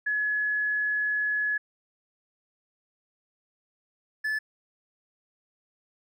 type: tone pair in turn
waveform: sine / triangle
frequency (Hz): 1697 / 1732.7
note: G#6 / A6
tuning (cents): +37 / -27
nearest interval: unison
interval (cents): 36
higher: second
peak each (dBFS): -24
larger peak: neither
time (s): 0.06-1.58 / 4.24-4.39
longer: first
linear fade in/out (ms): 10
effects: none